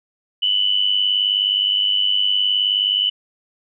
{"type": "tone with amplitude modulation", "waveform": "sine", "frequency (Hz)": 2981, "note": "F#7", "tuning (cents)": 12, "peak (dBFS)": -12, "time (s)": [0.42, 3.1], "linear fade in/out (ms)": 10, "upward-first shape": "sine", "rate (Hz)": 99.3, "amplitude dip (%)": 70, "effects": []}